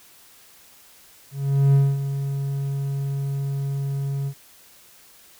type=tone with ADSR envelope; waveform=triangle; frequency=138.59 Hz; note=C#3; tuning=in tune; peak=-10 dBFS; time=1.31-4.34 s; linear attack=430 ms; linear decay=230 ms; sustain=-11 dB; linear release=67 ms; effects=white hiss -51 dBFS RMS until 5.39 s